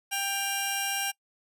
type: tone pair together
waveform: 15% pulse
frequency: 790.5 / 2817 Hz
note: G5 / F7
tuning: +14 / +14 cents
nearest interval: octave + minor seventh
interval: 2200 cents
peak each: -24 dBFS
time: 0.11-1.12 s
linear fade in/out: 20 ms
effects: noise-tail reverb RT60 0.1 s tail -24 dB re dry